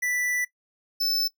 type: tone pair in turn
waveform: square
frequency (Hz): 1975.5 / 5274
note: B6 / E8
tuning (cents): 0 / 0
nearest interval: octave + perfect fourth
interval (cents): 1700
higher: second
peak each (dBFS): -25 / -23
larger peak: second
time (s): 0.02-0.45 / 1-1.28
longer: first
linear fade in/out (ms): 10
effects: noise-tail reverb RT60 0.1 s tail -18 dB re dry